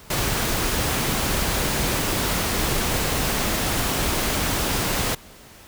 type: noise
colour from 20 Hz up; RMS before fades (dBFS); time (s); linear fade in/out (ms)
pink; -23; 0.1-5.15; 5
effects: pink hiss -46 dBFS RMS until 5.67 s